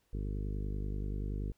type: harmonic tone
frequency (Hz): 50.4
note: G1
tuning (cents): +49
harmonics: 1 / 2 / 3 / 4 / 5 / 6 / 7 / 8 / 9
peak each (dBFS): -35 / -41 / -45 / -47 / -49 / -51 / -52 / -53 / -54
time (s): 0.13-1.52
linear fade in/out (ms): 5
effects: pink hiss -75 dBFS RMS until 1.57 s